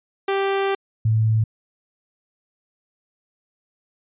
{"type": "tone pair in turn", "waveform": ["sawtooth", "sine"], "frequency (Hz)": [392, 110.38], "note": ["G4", "A2"], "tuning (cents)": [0, 6], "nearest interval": "octave + minor seventh", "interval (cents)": 2194, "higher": "first", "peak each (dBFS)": -15, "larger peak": "neither", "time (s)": [[0.28, 0.75], [1.05, 1.44]], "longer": "first", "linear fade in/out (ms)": 5, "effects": ["resampled to 8000 Hz"]}